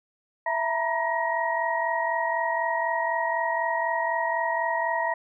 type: tone cluster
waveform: sine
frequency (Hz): 661 / 920 / 964 / 1891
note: E5 / A#5 / B5 / A#6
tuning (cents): +5 / -23 / -42 / +24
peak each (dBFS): -29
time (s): 0.46-5.14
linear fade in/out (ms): 5
effects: none